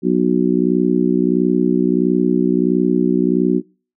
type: harmonic tone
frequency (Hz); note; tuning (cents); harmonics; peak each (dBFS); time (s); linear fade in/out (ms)
61.5; B1; -7; 3 / 4 / 5 / 6; -18 / -18 / -18 / -18; 0.02-3.62; 50
effects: noise-tail reverb RT60 0.4 s tail -26 dB re dry